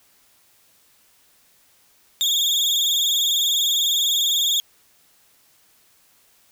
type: tone with vibrato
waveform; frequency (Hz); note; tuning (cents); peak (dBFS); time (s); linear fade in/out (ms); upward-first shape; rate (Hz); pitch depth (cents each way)
35% pulse; 3482; A7; -19; -16; 2.21-4.6; 0; sine; 20; 110
effects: white hiss -58 dBFS RMS until 6.51 s